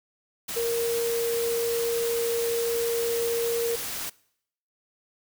sine tone in noise, 466.2 Hz, A#4, in tune, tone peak -24 dBFS, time 0.56-3.76 s, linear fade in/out 10 ms, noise white, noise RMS -33 dBFS, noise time 0.48-4.1 s, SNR +6 dB, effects noise-tail reverb RT60 0.7 s tail -23 dB re dry

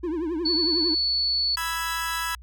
triangle tone with vibrato, 329.6 Hz, E4, in tune, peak -23 dBFS, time 0.03-0.95 s, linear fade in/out 10 ms, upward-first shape triangle, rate 11 Hz, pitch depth 180 cents each way
sine tone, 4435 Hz, C#8, in tune, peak -21 dBFS, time 0.45-1.56 s, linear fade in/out 10 ms
sawtooth chord, E major, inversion second, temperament equal, 987.8 / 1318.5 / 1661.2 Hz, B5 / E6 / G#6, 0 / 0 / 0 cents, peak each -27 dBFS, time 1.57-2.35 s, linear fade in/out 2 ms
effects added 60 Hz sine -42 dBFS peak until 2.42 s

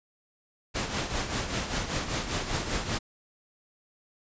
pink noise with tremolo, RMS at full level -28 dBFS, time 0.74-2.99 s, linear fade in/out 20 ms, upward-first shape triangle, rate 5.1 Hz, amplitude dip 65%, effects resampled to 16000 Hz

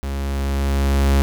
45% pulse tone with level ramp, 69 Hz, C#2, 7 cents flat, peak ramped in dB -23 to -12 dBFS, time 0.03-1.22 s, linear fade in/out 0 ms, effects none

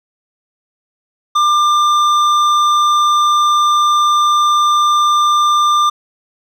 triangle tone with hard clipping, 1194 Hz, D6, 28 cents sharp, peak -11 dBFS, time 1.35-5.9 s, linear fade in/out 10 ms, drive 13 dB, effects none

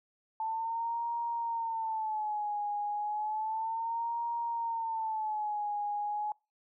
sine tone with vibrato, 880 Hz, A5, in tune, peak -31 dBFS, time 0.4-6.32 s, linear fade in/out 2 ms, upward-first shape sine, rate 0.32 Hz, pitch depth 110 cents each way, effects noise-tail reverb RT60 0.3 s tail -26 dB re dry

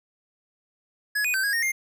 square tone with pitch steps, 1684 / 2480 / 1546 / 1646 / 1849 / 2114 Hz, G#6 / D#7 / G6 / G#6 / A#6 / C7, +24 / -6 / -24 / -16 / -15 / +17 cents, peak -23 dBFS, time 1.15-1.72 s, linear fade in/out 10 ms, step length 95 ms, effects none

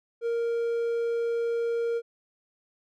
triangle tone, 466.2 Hz, A#4, in tune, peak -23 dBFS, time 0.21-2.02 s, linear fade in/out 50 ms, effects none

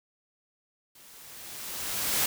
white noise with level ramp, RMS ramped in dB -54 to -25 dBFS, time 0.95-2.26 s, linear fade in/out 5 ms, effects none

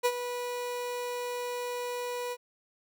30% pulse tone with ADSR envelope, 489.2 Hz, B4, 16 cents flat, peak -19 dBFS, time 0.03-2.37 s, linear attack 25 ms, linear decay 57 ms, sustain -11 dB, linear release 48 ms, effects none

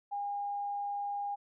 sine tone, 811 Hz, G#5, 41 cents flat, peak -33 dBFS, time 0.11-1.36 s, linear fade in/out 20 ms, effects none

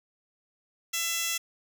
15% pulse tone with high-pass filter, 670 Hz, E5, 28 cents sharp, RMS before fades -30 dBFS, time 0.93-1.38 s, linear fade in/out 10 ms, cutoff 3800 Hz, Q 1.1, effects none

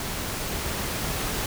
pink noise with level ramp, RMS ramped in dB -31 to -28 dBFS, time 0-1.46 s, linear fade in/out 2 ms, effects none

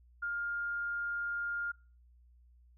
sine tone, 1409 Hz, F6, 15 cents sharp, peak -33 dBFS, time 0.22-1.72 s, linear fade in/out 10 ms, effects noise-tail reverb RT60 0.4 s tail -26 dB re dry + added 60 Hz sine -59 dBFS peak until 2.77 s

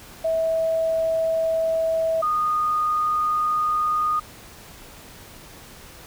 sine tone pair in turn, 650 / 1230.6 Hz, E5 / D#6, -24 / -19 cents, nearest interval major seventh, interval 1105 cents, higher second, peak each -19 dBFS, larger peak neither, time 0.24-2.22 / 2.22-4.2 s, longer neither, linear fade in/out 10 ms, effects pink hiss -44 dBFS RMS until 6.06 s

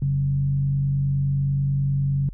sine tone with frequency modulation, 138.59 Hz, C#3, in tune, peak -19 dBFS, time 0.02-2.29 s, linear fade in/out 2 ms, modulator 49.5 Hz, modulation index 0.34, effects added 40 Hz sine -34 dBFS peak until 2.33 s

